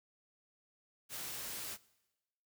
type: noise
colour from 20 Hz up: white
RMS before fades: -43 dBFS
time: 1.09-1.78 s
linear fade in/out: 50 ms
effects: noise-tail reverb RT60 1.0 s tail -21 dB re dry